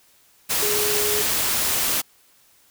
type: tone in noise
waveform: sine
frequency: 418.7 Hz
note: G#4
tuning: 14 cents sharp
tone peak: -25 dBFS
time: 0.61-1.23 s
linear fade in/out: 20 ms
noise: white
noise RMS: -22 dBFS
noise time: 0.49-2.02 s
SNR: -6 dB
effects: white hiss -57 dBFS RMS until 2.7 s